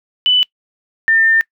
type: tone pair in turn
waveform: sine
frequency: 2989 / 1802.1 Hz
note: F#7 / A6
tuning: +17 / +41 cents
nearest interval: major sixth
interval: 876 cents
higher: first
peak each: -9 dBFS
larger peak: neither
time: 0.26-0.43 / 1.08-1.41 s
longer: second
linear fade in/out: 0 ms
effects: noise-tail reverb RT60 0.1 s tail -24 dB re dry